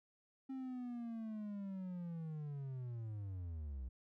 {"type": "linear sweep", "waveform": "triangle", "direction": "down", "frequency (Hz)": [267.8, 60.4], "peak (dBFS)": -40, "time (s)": [0.49, 3.89], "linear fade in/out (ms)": 10, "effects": []}